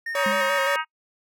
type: tone with tremolo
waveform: triangle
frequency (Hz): 1836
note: A#6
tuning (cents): -27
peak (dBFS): -25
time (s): 0.06-0.76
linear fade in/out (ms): 5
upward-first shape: sine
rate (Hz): 6.4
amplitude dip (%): 45
type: harmonic tone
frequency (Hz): 315.1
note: D#4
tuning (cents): +22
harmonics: 3 / 4 / 5 / 6 / 7 / 8 / 9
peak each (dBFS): -28 / -28 / -29 / -35 / -34 / -38 / -35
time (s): 0.14-0.85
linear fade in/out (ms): 50
type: tone with vibrato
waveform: 40% pulse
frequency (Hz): 554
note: C#5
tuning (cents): -1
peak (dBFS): -23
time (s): 0.15-0.76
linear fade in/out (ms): 2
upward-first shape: square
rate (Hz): 5.8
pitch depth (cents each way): 33
type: tone with exponential decay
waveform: sine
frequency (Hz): 206.2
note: G#3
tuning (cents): -12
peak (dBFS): -25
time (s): 0.26-0.69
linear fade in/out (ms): 2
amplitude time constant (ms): 93
effects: noise-tail reverb RT60 0.1 s tail -26 dB re dry